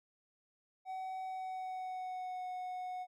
triangle tone with pitch glide, 754 to 733.4 Hz, F#5 to F#5, +32 to -15 cents, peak -37 dBFS, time 0.85-3.07 s, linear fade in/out 50 ms, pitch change -47 cents, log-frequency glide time 1.25-2.48 s, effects none

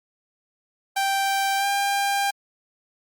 sawtooth tone with pitch glide, 784 to 798.2 Hz, G5 to G5, 0 to +31 cents, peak -17 dBFS, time 0.96-2.31 s, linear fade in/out 10 ms, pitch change +31 cents, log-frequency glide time 1.57-1.66 s, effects Opus 48 kbps

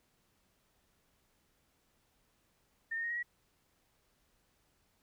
sine tone with pitch steps, 1811 / 1838.4 / 1866.2 / 1894.5 / 1923.1 Hz, A6 / A#6 / A#6 / A#6 / B6, +49 / -25 / +1 / +27 / -47 cents, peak -34 dBFS, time 2.91-3.23 s, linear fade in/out 10 ms, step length 64 ms, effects pink hiss -74 dBFS RMS until 5.02 s

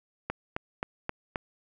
click train, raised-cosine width 0.5 ms, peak -15 dBFS, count 5, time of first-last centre 0.3-1.358 s, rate 3.78 Hz, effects none

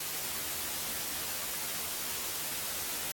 white noise with comb filter, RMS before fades -36 dBFS, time 0-3.12 s, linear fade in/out 5 ms, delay 13 ms, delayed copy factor +0.75, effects AAC 64 kbps

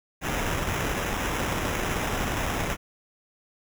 pink noise with sample-and-hold, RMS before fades -28 dBFS, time 0.21-2.77 s, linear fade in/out 50 ms, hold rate 4410 Hz, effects none

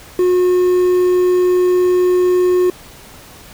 triangle tone with quantisation, 361.8 Hz, F#4, 39 cents flat, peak -8 dBFS, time 0.19-2.7 s, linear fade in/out 2 ms, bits 6, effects pink hiss -39 dBFS RMS until 3.53 s

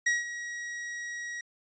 45% pulse tone with ADSR envelope, 1906 Hz, A#6, 38 cents sharp, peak -22 dBFS, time 0.06-1.41 s, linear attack 8 ms, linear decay 170 ms, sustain -13 dB, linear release 4 ms, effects resampled to 16000 Hz

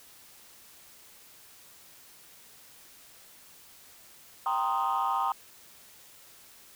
sine chord, C minor seventh, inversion second, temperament equal, 784 / 932.3 / 1046.5 / 1244.5 Hz, G5 / Bb5 / C6 / Eb6, 0 / 0 / 0 / 0 cents, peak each -30 dBFS, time 4.46-5.32 s, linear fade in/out 2 ms, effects tanh soft clip ceiling -20 dBFS + white hiss -54 dBFS RMS until 6.75 s

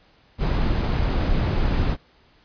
brown noise, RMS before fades -21 dBFS, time 0.38-1.97 s, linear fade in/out 50 ms, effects pink hiss -57 dBFS RMS until 2.44 s + resampled to 11025 Hz

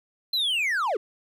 triangle linear sweep, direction down, 4157 to 356.9 Hz, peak -21 dBFS, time 0.33-0.97 s, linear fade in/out 5 ms, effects none

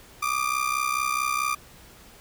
30% pulse ring-modulated tone, 1194 Hz, D6, 28 cents sharp, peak -18 dBFS, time 0.22-1.55 s, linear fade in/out 10 ms, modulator 32.3 Hz, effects pink hiss -50 dBFS RMS until 2.2 s

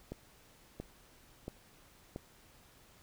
click train, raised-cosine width 2 ms, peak -27 dBFS, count 4, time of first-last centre 0.12-2.161 s, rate 1.47 Hz, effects pink hiss -62 dBFS RMS until 3.02 s

